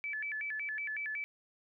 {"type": "tone with vibrato", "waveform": "sine", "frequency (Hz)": 1998, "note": "B6", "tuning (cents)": 20, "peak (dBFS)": -35, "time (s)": [0.04, 1.24], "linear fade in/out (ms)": 0, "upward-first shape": "square", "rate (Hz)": 5.4, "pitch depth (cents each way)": 250, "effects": []}